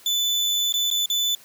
35% pulse tone with dropouts, 3498 Hz, A7, 11 cents flat, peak -18 dBFS, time 0.06-1.35 s, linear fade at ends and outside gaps 2 ms, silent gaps 0.724-0.739 / 0.903-0.912 / 1.059-1.1 s, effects white hiss -50 dBFS RMS until 1.44 s + high-pass 100 Hz 12 dB/octave

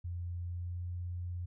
sine tone with pitch glide, 87.31 to 88.32 Hz, F2 to F2, 0 to +20 cents, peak -36 dBFS, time 0.04-1.46 s, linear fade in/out 10 ms, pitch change +20 cents, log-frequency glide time 0.43-0.83 s, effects none

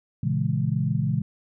sine chord, A# half-diminished seventh, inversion none, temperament equal, 116.54 / 138.59 / 164.81 / 207.7 Hz, A#2 / C#3 / E3 / G#3, 0 / 0 / 0 / 0 cents, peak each -27 / -25 / -27 / -30 dBFS, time 0.23-1.22 s, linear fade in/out 5 ms, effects none

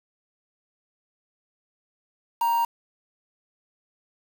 triangle tone with quantisation, 932.3 Hz, A#5, in tune, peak -18 dBFS, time 2.41-2.65 s, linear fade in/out 5 ms, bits 6, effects none

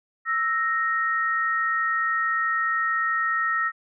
sine tone pair together, 1318.5 / 1864.6 Hz, E6 / A#6, 0 / 0 cents, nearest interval tritone, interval 600 cents, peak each -24 dBFS, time 0.25-3.72 s, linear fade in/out 50 ms, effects none

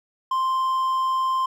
triangle tone, 1046.5 Hz, C6, in tune, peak -18 dBFS, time 0.31-1.46 s, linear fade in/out 5 ms, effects none

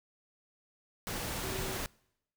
sine tone in noise, 379.5 Hz, F#4, 44 cents sharp, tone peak -41 dBFS, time 1.43-1.77 s, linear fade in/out 0 ms, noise pink, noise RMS -37 dBFS, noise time 1.07-1.86 s, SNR -7 dB, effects noise-tail reverb RT60 0.8 s tail -25 dB re dry

